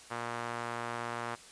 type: tone with band-pass filter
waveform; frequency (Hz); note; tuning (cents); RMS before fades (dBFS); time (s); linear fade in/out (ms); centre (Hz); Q
sawtooth; 118.1; A#2; +23; -38; 0.1-1.36; 20; 1200; 1.3
effects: white hiss -53 dBFS RMS until 1.51 s + resampled to 22050 Hz

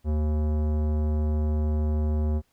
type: tone with tanh clipping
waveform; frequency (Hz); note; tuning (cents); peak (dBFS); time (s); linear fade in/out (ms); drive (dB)
sine; 76.1; D#2; -38; -24; 0.04-2.42; 50; 17
effects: pink hiss -69 dBFS RMS until 2.52 s

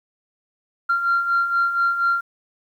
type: beating tone pair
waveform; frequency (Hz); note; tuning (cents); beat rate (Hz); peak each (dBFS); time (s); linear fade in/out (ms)
sine; 1379 / 1383.2; F6 / F6; -22 / -17; 4.2; -24 / -17; 0.89-2.21; 10
effects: tanh soft clip ceiling -12 dBFS + 9-bit

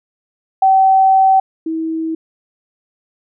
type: tone pair in turn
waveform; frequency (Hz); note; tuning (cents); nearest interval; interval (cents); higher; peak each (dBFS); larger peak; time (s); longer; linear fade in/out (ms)
sine; 767 / 322.5; G5 / E4; -38 / -38; octave + minor third; 1500; first; -7 / -17; first; 0.62-1.4 / 1.66-2.15; first; 5
effects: none

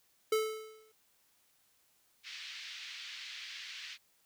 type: tone with exponential decay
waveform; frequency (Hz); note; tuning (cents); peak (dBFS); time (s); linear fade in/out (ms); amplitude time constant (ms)
square; 436; A4; -16; -26; 0.32-0.92; 5; 130
type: band-pass noise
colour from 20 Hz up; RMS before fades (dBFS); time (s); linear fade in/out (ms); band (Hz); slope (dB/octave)
pink; -46; 2.23-3.98; 50; 2000 to 4900; 24
effects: white hiss -71 dBFS RMS until 4.25 s

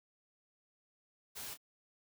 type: noise with echo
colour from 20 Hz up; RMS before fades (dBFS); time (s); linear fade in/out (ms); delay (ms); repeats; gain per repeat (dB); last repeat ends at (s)
white; -45; 1.35-1.55; 20; 26; 1; -9; 1.576
effects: none

